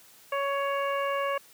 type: harmonic tone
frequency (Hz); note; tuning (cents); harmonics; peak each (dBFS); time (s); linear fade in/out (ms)
558; C#5; +11; 1 / 2 / 3 / 4 / 5; -29 / -30 / -37 / -39 / -40; 0.32-1.38; 5
effects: white hiss -55 dBFS RMS until 1.53 s + high-pass 100 Hz 12 dB/octave